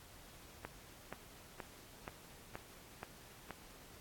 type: click train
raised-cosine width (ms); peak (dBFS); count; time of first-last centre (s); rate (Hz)
0.5; -28; 7; 0.65-3.507; 2.1
effects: pink hiss -58 dBFS RMS until 4 s + AAC 64 kbps